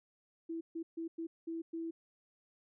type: tone bursts at uneven times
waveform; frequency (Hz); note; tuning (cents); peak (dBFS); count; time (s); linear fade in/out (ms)
sine; 329.6; E4; 0; -37; 6; 0.49-0.61 / 0.75-0.83 / 0.97-1.08 / 1.18-1.27 / 1.47-1.62 / 1.73-1.91; 10
effects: none

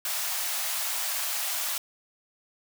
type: high-pass noise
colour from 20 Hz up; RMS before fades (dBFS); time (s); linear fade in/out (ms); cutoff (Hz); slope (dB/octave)
white; -30; 0.05-1.78; 2; 580; 96
effects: none

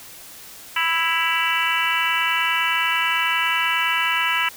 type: harmonic tone with a mistuned harmonic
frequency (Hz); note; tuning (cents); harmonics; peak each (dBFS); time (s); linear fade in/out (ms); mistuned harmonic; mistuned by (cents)
329.6; E4; 0; 3 / 4 / 5 / 6 / 7 / 8 / 9; -26 / -26 / -26 / -26 / -26 / -26 / -26; 0.76-4.49; 5; 8; +34
effects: white hiss -41 dBFS RMS until 4.56 s

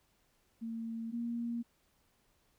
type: tone pair in turn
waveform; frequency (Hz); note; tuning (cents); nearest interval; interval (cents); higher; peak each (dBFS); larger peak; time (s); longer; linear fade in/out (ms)
sine; 227.5 / 235.1; A#3 / A#3; -42 / +15; minor second; 57; second; -37 / -34; second; 0.61-1.12 / 1.12-1.63; neither; 20
effects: pink hiss -73 dBFS RMS until 2.58 s

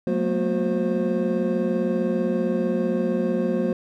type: tone cluster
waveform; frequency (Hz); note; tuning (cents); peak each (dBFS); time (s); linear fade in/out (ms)
triangle; 183.8 / 219.2 / 239.3 / 363.1 / 525; F#3 / A3 / A#3 / F#4 / C5; -11 / -6 / +46 / -33 / +6; -25; 0.07-3.73; 2
effects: none

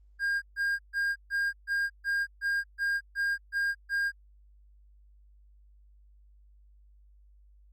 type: tone bursts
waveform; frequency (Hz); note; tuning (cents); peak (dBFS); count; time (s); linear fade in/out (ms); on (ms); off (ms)
triangle; 1613; G6; +49; -24; 11; 0.19-4.12; 50; 230; 140
effects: added 50 Hz sine -55 dBFS peak until 7.72 s + Opus 24 kbps

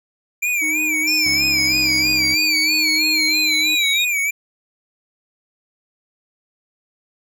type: tone with vibrato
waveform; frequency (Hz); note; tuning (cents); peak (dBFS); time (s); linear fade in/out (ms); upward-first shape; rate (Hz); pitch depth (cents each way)
square; 2349; D7; 0; -18; 0.42-4.31; 10; sine; 3.1; 96
type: tone with tremolo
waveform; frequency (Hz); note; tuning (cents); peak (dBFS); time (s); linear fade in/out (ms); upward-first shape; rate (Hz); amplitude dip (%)
triangle; 310; D#4; -6; -24; 0.61-3.76; 20; sine; 0.92; 30
type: linear sweep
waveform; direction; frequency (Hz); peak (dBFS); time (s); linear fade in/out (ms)
sine; down; 5370 to 3740; -18; 1.07-4.05; 10
type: tone with pitch glide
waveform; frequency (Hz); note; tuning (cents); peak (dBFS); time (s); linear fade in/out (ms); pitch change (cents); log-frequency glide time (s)
15% pulse; 69.3 to 66.02; C#2 to C2; 0 to +16; -24; 1.25-2.35; 10; -84; 1.49-1.66
effects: none

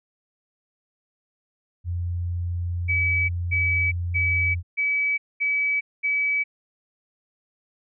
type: tone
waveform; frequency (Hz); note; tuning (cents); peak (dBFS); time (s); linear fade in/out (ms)
sine; 87.31; F2; 0; -24; 1.84-4.63; 50
type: tone bursts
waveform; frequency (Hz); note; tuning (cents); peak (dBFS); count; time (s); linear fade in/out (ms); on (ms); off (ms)
sine; 2287; D7; -47; -20; 6; 2.88-6.44; 20; 410; 220
effects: none

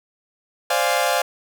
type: chord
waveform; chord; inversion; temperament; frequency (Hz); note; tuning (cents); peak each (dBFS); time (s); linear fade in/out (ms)
sawtooth; D half-diminished seventh; third; equal with one note detuned; 523.3 / 587.3 / 698.5 / 828.2; C5 / D5 / F5 / Ab5; 0 / 0 / 0 / -5; -20 / -20 / -18 / -21; 0.7-1.22; 5
effects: none

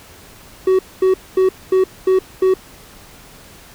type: tone bursts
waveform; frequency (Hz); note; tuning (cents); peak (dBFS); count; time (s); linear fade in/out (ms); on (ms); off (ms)
triangle; 376.1; F#4; +28; -8; 6; 0.67-2.54; 5; 120; 230
effects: pink hiss -42 dBFS RMS until 3.74 s

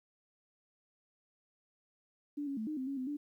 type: tone with pitch steps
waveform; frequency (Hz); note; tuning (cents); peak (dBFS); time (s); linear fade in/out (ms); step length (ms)
sine; 290.7 / 277.3 / 218.7 / 306.5 / 260.2 / 276.4 / 256.8 / 291.8; D4 / C#4 / A3 / D#4 / C4 / C#4 / C4 / D4; -18 / +1 / -10 / -26 / -9 / -5 / -32 / -11; -35; 2.37-3.17; 10; 100
effects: 12-bit

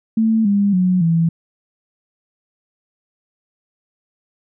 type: tone with pitch steps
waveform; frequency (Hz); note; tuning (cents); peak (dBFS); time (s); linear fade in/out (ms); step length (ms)
sine; 222.4 / 201.6 / 182.74 / 165.65; A3 / G3 / F#3 / E3; +19 / +49 / -21 / +9; -12; 0.17-1.29; 5; 280
effects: none

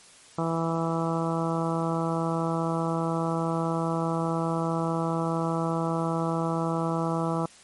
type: harmonic tone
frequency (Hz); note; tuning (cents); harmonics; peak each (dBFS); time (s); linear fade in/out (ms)
164.81; E3; 0; 1 / 2 / 3 / 4 / 5 / 6 / 7 / 8; -28 / -31 / -33 / -34 / -35 / -36 / -36 / -37; 0.38-7.46; 5
effects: white hiss -52 dBFS RMS until 7.63 s + MP3 48 kbps

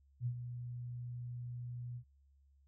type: tone with ADSR envelope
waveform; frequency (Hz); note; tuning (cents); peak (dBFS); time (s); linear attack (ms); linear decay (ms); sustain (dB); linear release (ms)
sine; 121.8; B2; -24; -32; 0.2-2.04; 62; 75; -9; 77
effects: added 69 Hz sine -65 dBFS peak until 2.67 s

